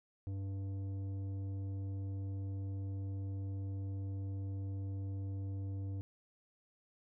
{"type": "tone with tanh clipping", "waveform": "triangle", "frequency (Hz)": 97.5, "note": "G2", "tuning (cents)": -9, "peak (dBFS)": -39, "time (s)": [0.27, 6.01], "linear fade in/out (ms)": 0, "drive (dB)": 14, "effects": []}